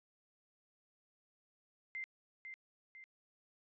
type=tone with echo; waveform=sine; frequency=2086 Hz; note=C7; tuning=6 cents flat; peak=-40 dBFS; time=1.95-2.04 s; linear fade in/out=0 ms; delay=500 ms; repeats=2; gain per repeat=-6 dB; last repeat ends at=3.04 s; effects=resampled to 16000 Hz